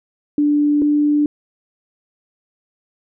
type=tone pair in turn; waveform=sine; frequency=293.7 / 295 Hz; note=D4 / D4; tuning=0 / +8 cents; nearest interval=unison; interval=8 cents; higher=second; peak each=-12 dBFS; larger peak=neither; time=0.38-0.82 / 0.82-1.26 s; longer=neither; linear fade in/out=2 ms; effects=none